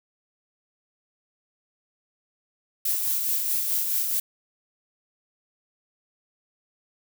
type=noise with tremolo; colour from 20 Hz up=violet; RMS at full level=-24 dBFS; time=2.85-4.2 s; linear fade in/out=5 ms; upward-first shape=sine; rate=4.7 Hz; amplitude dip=35%; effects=none